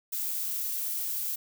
violet noise, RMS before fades -32 dBFS, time 0.12-1.36 s, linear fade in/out 10 ms, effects none

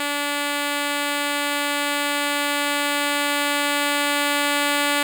5% pulse tone with level ramp, 288.7 Hz, D4, 30 cents flat, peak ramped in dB -11 to -7 dBFS, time 0-5.03 s, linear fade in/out 2 ms, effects none

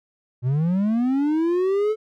triangle linear sweep, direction up, 118.2 to 440 Hz, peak -16 dBFS, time 0.42-1.96 s, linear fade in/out 50 ms, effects none

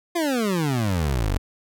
25% pulse exponential sweep, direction down, 355 to 43 Hz, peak -17 dBFS, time 0.15-1.38 s, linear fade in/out 10 ms, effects none

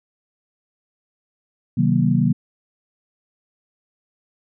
sine chord, C half-diminished seventh, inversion none, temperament just, 130.81 / 156.98 / 188.37 / 235.5 Hz, C3 / Eb3 / Gb3 / Bb3, 0 / +16 / +31 / +18 cents, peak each -20 dBFS, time 1.77-2.33 s, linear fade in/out 10 ms, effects none

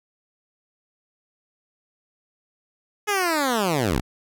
10% pulse linear sweep, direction down, 426.1 to 45.56 Hz, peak -12 dBFS, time 3.07-4.01 s, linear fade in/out 20 ms, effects none

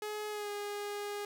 sawtooth tone with pitch glide, 422.5 to 410.7 Hz, G#4 to G#4, +30 to -19 cents, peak -33 dBFS, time 0.02-1.25 s, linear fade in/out 2 ms, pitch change -49 cents, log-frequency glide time 0.3-0.5 s, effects none

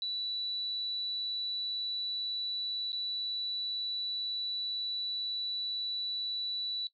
sine tone with dropouts, 3951 Hz, B7, in tune, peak -32 dBFS, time 0.02-6.87 s, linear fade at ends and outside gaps 1 ms, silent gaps 2.92-2.929 s, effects noise-tail reverb RT60 0.1 s tail -17 dB re dry

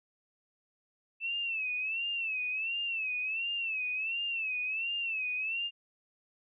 sine tone with vibrato, 2637 Hz, E7, in tune, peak -31 dBFS, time 1.2-5.71 s, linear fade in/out 50 ms, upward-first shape sine, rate 1.4 Hz, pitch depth 110 cents each way, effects none

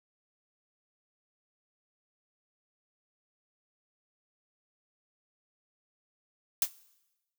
blue noise with exponential decay, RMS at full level -20 dBFS, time 6.62-6.7 s, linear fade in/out 2 ms, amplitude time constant 17 ms, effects noise-tail reverb RT60 1.0 s tail -20 dB re dry

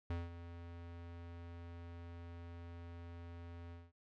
square tone with ADSR envelope, 85.5 Hz, F2, 36 cents flat, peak -37 dBFS, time 0.1-3.92 s, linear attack 3 ms, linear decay 190 ms, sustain -12 dB, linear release 200 ms, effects low-pass 3000 Hz 12 dB/octave

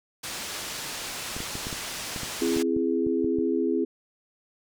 white low-pass noise, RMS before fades -35 dBFS, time 0.23-2.63 s, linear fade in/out 10 ms, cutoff 7400 Hz, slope 12 dB/octave
clicks, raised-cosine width 3 ms, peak -22 dBFS, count 12, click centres 1.365 / 1.404 / 1.554 / 1.669 / 1.728 / 2.162 / 2.233 / 2.566 / 2.766 / 3.067 / 3.245 / 3.387 s
sine chord, C augmented, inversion none, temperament equal with one note detuned, 261.6 / 335.4 / 415.3 Hz, C4 / E4 / G#4, 0 / +30 / 0 cents, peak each -27 / -26 / -27 dBFS, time 2.41-3.85 s, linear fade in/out 10 ms
effects none

